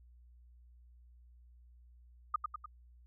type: tone with echo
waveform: sine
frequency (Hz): 1228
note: D#6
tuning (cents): -23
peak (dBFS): -27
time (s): 2.34-2.36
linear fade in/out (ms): 5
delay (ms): 100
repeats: 3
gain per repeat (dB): -5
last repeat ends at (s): 2.66
effects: added 60 Hz sine -57 dBFS peak until 3.06 s

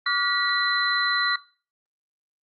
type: tone cluster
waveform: sine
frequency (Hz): 1152 / 1427 / 1937 / 4040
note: D6 / F6 / B6 / B7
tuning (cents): -34 / +37 / -34 / +39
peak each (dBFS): -26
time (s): 0.06-1.36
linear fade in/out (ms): 5
effects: noise-tail reverb RT60 0.4 s tail -21 dB re dry + Opus 32 kbps

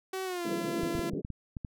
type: tone with pitch glide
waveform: sawtooth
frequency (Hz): 378.5 to 339.2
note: F#4 to E4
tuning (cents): +39 to +50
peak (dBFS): -29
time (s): 0.13-1.1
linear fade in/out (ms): 5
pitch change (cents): -189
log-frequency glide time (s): 0.24-0.46
type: band-pass noise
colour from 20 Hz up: pink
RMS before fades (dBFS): -36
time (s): 0.44-1.22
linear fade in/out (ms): 20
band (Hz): 150 to 520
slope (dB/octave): 48
type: clicks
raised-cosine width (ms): 5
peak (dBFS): -25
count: 8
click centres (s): 0.834 / 0.952 / 0.993 / 1.135 / 1.249 / 1.303 / 1.568 / 1.648
effects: none

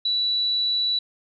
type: tone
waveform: sine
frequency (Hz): 3943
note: B7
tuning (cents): -4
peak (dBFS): -20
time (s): 0.05-0.99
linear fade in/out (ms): 5
effects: none

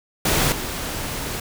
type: noise with level steps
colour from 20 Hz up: pink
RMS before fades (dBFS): -19 / -28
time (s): 0.25-1.4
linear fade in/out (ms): 5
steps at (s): 0.52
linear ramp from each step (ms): 2
effects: none

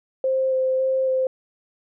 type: tone with vibrato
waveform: sine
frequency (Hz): 523.3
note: C5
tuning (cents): 0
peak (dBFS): -18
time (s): 0.24-1.27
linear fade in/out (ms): 2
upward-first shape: square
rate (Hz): 1.8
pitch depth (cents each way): 9
effects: none

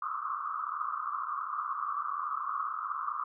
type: band-pass noise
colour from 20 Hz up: pink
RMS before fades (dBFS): -35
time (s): 0.02-3.24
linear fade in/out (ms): 5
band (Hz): 1100 to 1300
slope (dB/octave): 96
effects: none

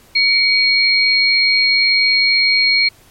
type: tone pair together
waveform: sine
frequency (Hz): 2249 / 4246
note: C#7 / C8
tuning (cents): +24 / +25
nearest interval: major seventh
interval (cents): 1101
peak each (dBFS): -13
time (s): 0.15-2.89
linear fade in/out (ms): 10
effects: pink hiss -48 dBFS RMS until 3.1 s + MP3 64 kbps

